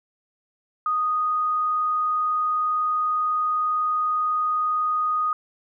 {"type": "tone", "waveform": "sine", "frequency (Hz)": 1241, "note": "D#6", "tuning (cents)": -5, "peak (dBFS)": -20, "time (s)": [0.86, 5.33], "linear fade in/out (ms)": 2, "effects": []}